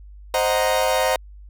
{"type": "chord", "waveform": "40% pulse", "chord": "C half-diminished seventh", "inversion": "none", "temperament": "equal", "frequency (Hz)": [523.3, 622.3, 740, 932.3], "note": ["C5", "Eb5", "Gb5", "Bb5"], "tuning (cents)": [0, 0, 0, 0], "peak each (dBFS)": [-21, -22, -24, -24], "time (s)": [0.34, 1.16], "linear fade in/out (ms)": 2, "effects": ["added 50 Hz sine -39 dBFS peak until 1.49 s"]}